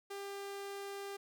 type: tone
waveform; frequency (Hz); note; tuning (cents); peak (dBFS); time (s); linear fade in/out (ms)
sawtooth; 398.1; G4; +27; -38; 0.1-1.17; 10
effects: none